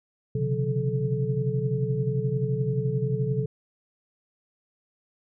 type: tone cluster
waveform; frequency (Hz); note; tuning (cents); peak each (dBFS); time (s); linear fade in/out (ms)
sine; 128.3 / 139.8 / 156.6 / 180.9 / 433.4; C3 / C#3 / D#3 / F#3 / A4; -34 / +15 / +11 / -39 / -26; -27 / -28 / -36 / -33 / -30; 0.35-3.46; 5
effects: none